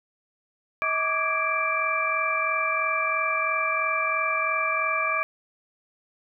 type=tone cluster; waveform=sine; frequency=639 / 1157 / 1200 / 1654 / 2345 Hz; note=D#5 / D6 / D6 / G#6 / D7; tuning=+46 / -26 / +37 / -8 / -3 cents; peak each=-32 / -27 / -32 / -32 / -26 dBFS; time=0.82-5.23 s; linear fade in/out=0 ms; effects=none